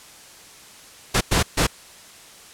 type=noise bursts at uneven times; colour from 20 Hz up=pink; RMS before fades=-18 dBFS; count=3; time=1.14-1.21 / 1.31-1.43 / 1.57-1.67 s; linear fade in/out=10 ms; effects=white hiss -45 dBFS RMS until 2.53 s + low-pass 10000 Hz 12 dB/octave